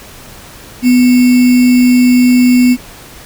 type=tone with sample-and-hold; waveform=sine; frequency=248.5 Hz; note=B3; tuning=11 cents sharp; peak=-4 dBFS; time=0.82-2.77 s; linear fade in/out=50 ms; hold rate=2450 Hz; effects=pink hiss -34 dBFS RMS until 3.25 s